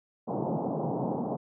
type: band-pass noise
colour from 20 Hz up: pink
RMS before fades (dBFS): -31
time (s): 0.27-1.37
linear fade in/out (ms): 20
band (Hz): 130 to 910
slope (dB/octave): 48
effects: none